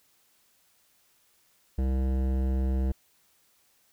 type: tone with hard clipping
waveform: sine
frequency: 65.41 Hz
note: C2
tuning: in tune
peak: -26 dBFS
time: 1.78-2.92 s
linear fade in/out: 5 ms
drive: 15 dB
effects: white hiss -66 dBFS RMS until 3.92 s